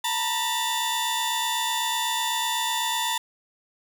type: tone cluster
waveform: sawtooth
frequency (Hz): 902 / 970 / 3540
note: A5 / B5 / A7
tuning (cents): +43 / -31 / +10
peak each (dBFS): -25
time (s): 0.04-3.18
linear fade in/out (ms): 5
effects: none